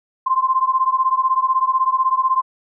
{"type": "beating tone pair", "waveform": "sine", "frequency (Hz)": [1040, 1056], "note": ["C6", "C6"], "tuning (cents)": [-11, 16], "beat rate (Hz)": 16, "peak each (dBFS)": [-17, -18], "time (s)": [0.26, 2.42], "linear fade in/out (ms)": 10, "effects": []}